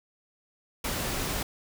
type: noise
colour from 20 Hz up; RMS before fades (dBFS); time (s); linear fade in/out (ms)
pink; -31; 0.84-1.43; 5
effects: none